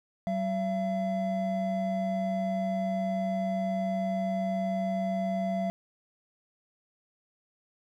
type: tone pair together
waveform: triangle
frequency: 190 / 677.1 Hz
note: F#3 / E5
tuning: +46 / +46 cents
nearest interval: octave + minor seventh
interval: 2200 cents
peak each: -28 dBFS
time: 0.27-5.7 s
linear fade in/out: 0 ms
effects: none